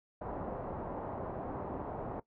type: low-pass noise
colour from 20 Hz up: white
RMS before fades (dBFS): -40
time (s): 0.21-2.2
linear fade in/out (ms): 5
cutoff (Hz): 880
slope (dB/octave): 24
effects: noise-tail reverb RT60 0.1 s tail -18 dB re dry